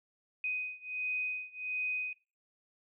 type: beating tone pair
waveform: sine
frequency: 2501 / 2502.4 Hz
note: D#7 / D#7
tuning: +8 / +9 cents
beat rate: 1.4 Hz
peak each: -37 / -38 dBFS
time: 0.44-2.13 s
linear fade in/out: 2 ms
effects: noise-tail reverb RT60 0.3 s tail -19 dB re dry